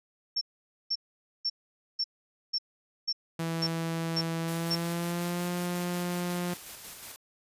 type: tone bursts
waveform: sine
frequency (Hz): 5430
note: F8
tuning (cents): -50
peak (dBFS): -26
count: 9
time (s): 0.36-4.757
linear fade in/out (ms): 10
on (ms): 53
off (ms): 490
type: tone with pitch glide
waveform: sawtooth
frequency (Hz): 164.81 to 176.64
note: E3 to F3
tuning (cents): 0 to +20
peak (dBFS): -26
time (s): 3.39-6.54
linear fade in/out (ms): 5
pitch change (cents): +120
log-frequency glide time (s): 4.42-5.49
type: noise with tremolo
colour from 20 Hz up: white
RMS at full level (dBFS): -43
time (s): 4.48-7.16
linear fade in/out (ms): 0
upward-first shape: square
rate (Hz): 5.5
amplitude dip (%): 30
effects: resampled to 32000 Hz